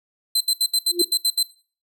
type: tone bursts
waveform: sawtooth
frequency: 4077 Hz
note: C8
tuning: 46 cents flat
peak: -14 dBFS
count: 9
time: 0.35-1.43 s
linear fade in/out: 5 ms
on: 56 ms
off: 72 ms
type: tone with exponential growth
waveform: sine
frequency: 349.2 Hz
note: F4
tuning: in tune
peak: -15 dBFS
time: 0.86-1.02 s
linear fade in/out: 5 ms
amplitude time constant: 33 ms
effects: noise-tail reverb RT60 0.4 s tail -18 dB re dry